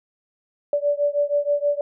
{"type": "beating tone pair", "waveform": "sine", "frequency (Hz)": [577, 583.3], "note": ["D5", "D5"], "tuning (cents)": [-31, -12], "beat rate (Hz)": 6.3, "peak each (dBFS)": [-21, -22], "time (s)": [0.73, 1.81], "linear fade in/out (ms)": 2, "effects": []}